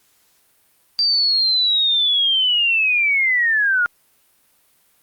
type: linear sweep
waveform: sine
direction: down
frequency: 4699 to 1400 Hz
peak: -14 dBFS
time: 0.99-3.86 s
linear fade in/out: 0 ms
effects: white hiss -59 dBFS RMS until 5.02 s + Opus 48 kbps